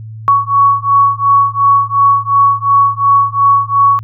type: beating tone pair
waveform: sine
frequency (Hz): 1117 / 1119.8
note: C#6 / C#6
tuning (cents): +13 / +17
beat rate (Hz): 2.8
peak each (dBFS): -10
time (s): 0.28-3.99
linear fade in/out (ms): 0
effects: added 110 Hz sine -25 dBFS peak until 4.03 s